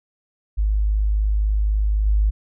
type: tone with level steps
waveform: sine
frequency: 51.91 Hz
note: G#1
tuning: in tune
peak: -16 / -14 dBFS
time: 0.57-2.31 s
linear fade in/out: 20 ms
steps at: 2.06 s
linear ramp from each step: 5 ms
effects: none